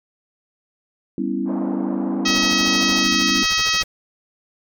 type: chord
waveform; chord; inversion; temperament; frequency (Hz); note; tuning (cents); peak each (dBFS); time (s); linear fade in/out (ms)
sine; C# half-diminished seventh; second; equal; 196 / 246.9 / 277.2 / 329.6; G3 / B3 / C#4 / E4; 0 / 0 / 0 / 0; -26 / -26 / -25 / -26; 1.18-3.43; 2
type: band-pass noise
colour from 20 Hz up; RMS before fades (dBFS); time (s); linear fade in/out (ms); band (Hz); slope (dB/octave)
pink; -34; 1.45-3.06; 50; 400 to 980; 24
type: harmonic tone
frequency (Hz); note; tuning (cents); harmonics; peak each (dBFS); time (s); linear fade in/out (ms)
640; D#5; +49; 2 / 3 / 4 / 5 / 6 / 7 / 8 / 9 / 10; -26 / -25 / -24 / -25 / -26 / -25 / -25 / -28 / -29; 2.25-3.83; 10
type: noise with tremolo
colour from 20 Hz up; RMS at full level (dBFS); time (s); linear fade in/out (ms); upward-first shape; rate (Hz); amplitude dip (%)
pink; -32; 2.27-3.84; 5; sine; 13; 100
effects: none